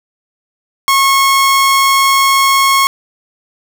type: tone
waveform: sawtooth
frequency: 1091 Hz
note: C#6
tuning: 28 cents flat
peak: -4 dBFS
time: 0.88-2.87 s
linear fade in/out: 0 ms
effects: none